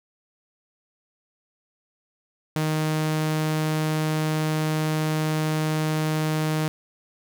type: tone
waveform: sawtooth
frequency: 155.56 Hz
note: D#3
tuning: in tune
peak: -18 dBFS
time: 2.56-6.68 s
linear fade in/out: 0 ms
effects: none